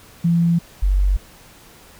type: tone pair in turn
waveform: sine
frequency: 169.6 / 47.59 Hz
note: E3 / F#1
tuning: +50 / +49 cents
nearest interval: octave + minor seventh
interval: 2201 cents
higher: first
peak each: -13 dBFS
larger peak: neither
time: 0.24-0.59 / 0.82-1.17 s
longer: neither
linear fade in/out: 10 ms
effects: pink hiss -46 dBFS RMS until 1.99 s